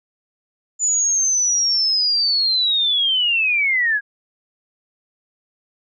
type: linear sweep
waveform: sine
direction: down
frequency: 7040 to 1619 Hz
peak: -15 dBFS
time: 0.79-4.01 s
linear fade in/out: 50 ms
effects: none